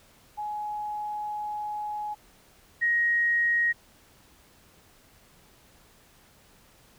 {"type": "tone pair in turn", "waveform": "sine", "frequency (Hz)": [840, 1882.5], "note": ["G#5", "A#6"], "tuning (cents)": [19, 16], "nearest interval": "octave + major second", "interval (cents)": 1397, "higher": "second", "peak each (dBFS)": [-30, -21], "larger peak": "second", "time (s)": [[0.37, 2.15], [2.81, 3.73]], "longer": "first", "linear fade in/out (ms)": 20, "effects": ["pink hiss -58 dBFS RMS until 6.98 s"]}